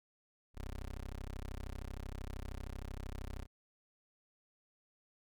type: tone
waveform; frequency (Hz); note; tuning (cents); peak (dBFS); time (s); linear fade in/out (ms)
20% pulse; 32.94; C1; +12; -37; 0.54-3.47; 50
effects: none